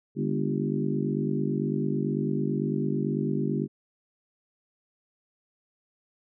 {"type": "harmonic tone with a mistuned harmonic", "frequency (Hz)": 49, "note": "G1", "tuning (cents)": 0, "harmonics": [3, 4, 5, 6, 7, 8], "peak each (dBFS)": [-30, -31, -32, -33, -33, -34], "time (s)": [0.15, 3.68], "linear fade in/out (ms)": 50, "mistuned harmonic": 4, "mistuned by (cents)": 60, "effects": []}